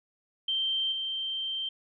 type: tone with level steps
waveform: sine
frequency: 3136 Hz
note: G7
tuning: in tune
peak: -26 / -30 dBFS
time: 0.48-1.69 s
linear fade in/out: 5 ms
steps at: 0.92 s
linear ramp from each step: 2 ms
effects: none